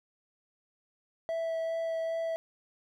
triangle tone with vibrato, 656 Hz, E5, 9 cents flat, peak -28 dBFS, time 1.29-2.36 s, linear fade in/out 0 ms, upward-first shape sine, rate 2.5 Hz, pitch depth 9 cents each way, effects none

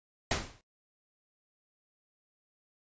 pink noise with exponential decay, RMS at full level -26 dBFS, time 0.31-0.61 s, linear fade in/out 1 ms, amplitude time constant 64 ms, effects noise-tail reverb RT60 0.1 s tail -18 dB re dry + resampled to 16000 Hz

